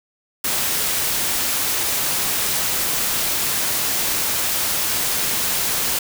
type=noise; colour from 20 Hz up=white; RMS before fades=-21 dBFS; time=0.44-5.99 s; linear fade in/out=5 ms; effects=none